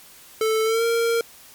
square tone with pitch glide, 440 to 462.7 Hz, A4 to A#4, 0 to -13 cents, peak -19 dBFS, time 0.41-1.21 s, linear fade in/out 2 ms, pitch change +87 cents, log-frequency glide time 0.64-0.84 s, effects white hiss -47 dBFS RMS until 1.54 s + MP3 96 kbps

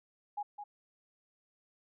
sine tone with echo, 825 Hz, G#5, 12 cents flat, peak -34 dBFS, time 0.37-0.43 s, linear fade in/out 10 ms, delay 210 ms, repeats 1, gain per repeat -7 dB, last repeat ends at 0.64 s, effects none

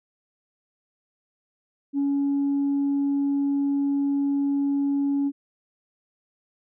sine tone, 280.7 Hz, C#4, 22 cents sharp, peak -19 dBFS, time 1.93-5.32 s, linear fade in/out 50 ms, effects tanh soft clip ceiling -18 dBFS

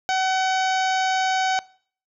harmonic tone with a mistuned harmonic, 755 Hz, F#5, 35 cents sharp, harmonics 1 / 2 / 3 / 4 / 5 / 6 / 7 / 8 / 9, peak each -21 / -27 / -31 / -33 / -35 / -37 / -38 / -39 / -40 dBFS, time 0.09-1.59 s, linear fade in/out 0 ms, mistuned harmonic 8, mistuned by +56 cents, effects noise-tail reverb RT60 0.5 s tail -22 dB re dry

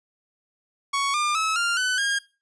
sawtooth tone with pitch steps, 1114 / 1200.9 / 1294.5 / 1395.5 / 1504.3 / 1621.6 Hz, C#6 / D6 / E6 / F6 / F#6 / G#6, +8 / +38 / -32 / -2 / +28 / -42 cents, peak -18 dBFS, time 0.93-2.19 s, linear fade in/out 10 ms, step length 210 ms, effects noise-tail reverb RT60 0.3 s tail -21 dB re dry + resampled to 22050 Hz

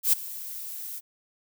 violet noise with ADSR envelope, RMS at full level -18 dBFS, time 0.03-1.01 s, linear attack 98 ms, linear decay 10 ms, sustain -19 dB, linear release 34 ms, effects none

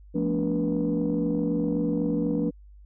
sine tone cluster, 172.5 / 217.2 / 241.2 / 289.1 / 482.5 Hz, F3 / A3 / B3 / D4 / B4, -21 / -22 / -41 / -27 / -40 cents, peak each -28 / -29 / -31 / -26 / -30 dBFS, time 0.14-2.51 s, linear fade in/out 20 ms, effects tanh soft clip ceiling -16 dBFS + added 50 Hz sine -46 dBFS peak until 2.85 s

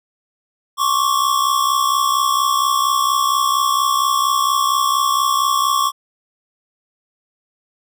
square tone pair together, 1082 / 1146.3 Hz, C#6 / D6, -42 / -42 cents, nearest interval minor second, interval 100 cents, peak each -18 dBFS, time 0.77-5.92 s, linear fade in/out 50 ms, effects none

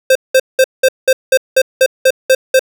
square tone bursts, 523.3 Hz, C5, in tune, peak -6 dBFS, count 11, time 0.1-2.594 s, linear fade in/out 5 ms, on 54 ms, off 190 ms, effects none

